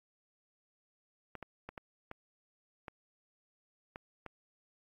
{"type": "clicks", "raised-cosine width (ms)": 0.5, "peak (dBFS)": -28, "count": 8, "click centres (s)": [1.353, 1.427, 1.69, 1.778, 2.114, 2.882, 3.959, 4.263], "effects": ["AAC 48 kbps"]}